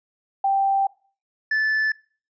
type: tone pair in turn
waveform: sine / triangle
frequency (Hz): 784 / 1745.8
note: G5 / A6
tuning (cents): 0 / -14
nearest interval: octave + major second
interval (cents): 1386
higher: second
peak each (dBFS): -17 / -17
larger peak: neither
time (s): 0.44-0.87 / 1.51-1.92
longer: first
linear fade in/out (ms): 5
effects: noise-tail reverb RT60 0.4 s tail -21 dB re dry + resampled to 16000 Hz